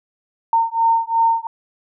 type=beating tone pair; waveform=sine; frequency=912 / 914.8 Hz; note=A#5 / A#5; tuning=-38 / -33 cents; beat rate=2.8 Hz; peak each=-17 dBFS; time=0.53-1.47 s; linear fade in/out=2 ms; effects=none